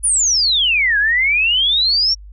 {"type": "exponential two-way sweep", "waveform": "sine", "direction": "down then up", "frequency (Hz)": [10110, 1614, 5640], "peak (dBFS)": -12, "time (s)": [0.03, 2.15], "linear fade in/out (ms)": 20, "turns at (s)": 0.98, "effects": ["added 50 Hz sine -34 dBFS peak until 2.32 s"]}